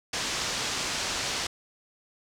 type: low-pass noise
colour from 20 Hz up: white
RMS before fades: -31 dBFS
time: 0.13-1.47 s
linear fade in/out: 5 ms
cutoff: 6700 Hz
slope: 24 dB/octave
effects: none